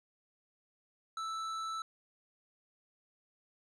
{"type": "tone with hard clipping", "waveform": "sine", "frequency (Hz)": 1318.5, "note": "E6", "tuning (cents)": 0, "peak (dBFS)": -38, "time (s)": [1.17, 1.82], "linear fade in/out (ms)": 2, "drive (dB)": 10, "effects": ["resampled to 32000 Hz"]}